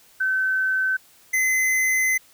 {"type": "tone pair in turn", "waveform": ["sine", "square"], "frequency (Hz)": [1531, 2044], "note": ["G6", "C7"], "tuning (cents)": [-41, -41], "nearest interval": "perfect fourth", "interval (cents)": 500, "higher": "second", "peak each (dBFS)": -19, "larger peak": "neither", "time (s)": [[0.2, 0.97], [1.33, 2.18]], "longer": "second", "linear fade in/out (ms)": 10, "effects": ["white hiss -54 dBFS RMS until 2.33 s"]}